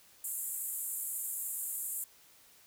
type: band-pass noise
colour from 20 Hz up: white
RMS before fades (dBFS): -38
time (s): 0.24-2.04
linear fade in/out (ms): 2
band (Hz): 7200 to 15000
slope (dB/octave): 96
effects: white hiss -61 dBFS RMS until 2.66 s